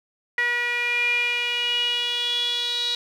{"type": "tone with band-pass filter sweep", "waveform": "sawtooth", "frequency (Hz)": 482, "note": "B4", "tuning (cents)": -42, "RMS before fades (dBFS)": -24, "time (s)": [0.38, 2.95], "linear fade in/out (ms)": 2, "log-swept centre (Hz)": [2000, 3900], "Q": 9.4, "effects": ["9-bit"]}